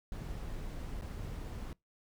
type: noise with dropouts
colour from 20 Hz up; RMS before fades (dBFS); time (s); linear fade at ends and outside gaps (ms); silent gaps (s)
brown; -41; 0.12-1.73; 1; 1.012-1.02
effects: noise-tail reverb RT60 0.2 s tail -25 dB re dry